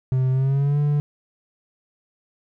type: tone with pitch glide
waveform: triangle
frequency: 129.7 to 146.43 Hz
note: C3 to D3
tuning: -15 to -5 cents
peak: -15 dBFS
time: 0.12-1 s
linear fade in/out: 0 ms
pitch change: +210 cents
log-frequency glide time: 0.31-0.79 s
effects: none